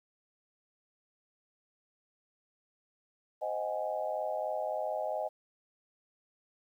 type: chord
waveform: sine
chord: Ab dominant seventh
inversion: first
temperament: just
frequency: 519.1 / 623 / 747.5 / 830.6 Hz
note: C5 / Eb5 / Gb5 / Ab5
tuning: -14 / +2 / +17 / 0 cents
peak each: -40 / -34 / -39 / -39 dBFS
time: 3.41-5.29 s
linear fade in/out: 20 ms
effects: 11-bit